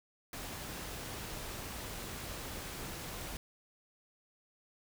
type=noise; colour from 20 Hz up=pink; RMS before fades=-43 dBFS; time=0.33-3.37 s; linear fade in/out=2 ms; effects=none